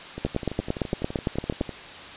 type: two click trains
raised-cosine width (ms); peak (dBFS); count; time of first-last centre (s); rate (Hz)
2; -19 / -10; 19 / 13; 0.18-1.693 / 0.25-1.612; 11.9 / 8.81
effects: white hiss -40 dBFS RMS until 2.16 s + resampled to 8000 Hz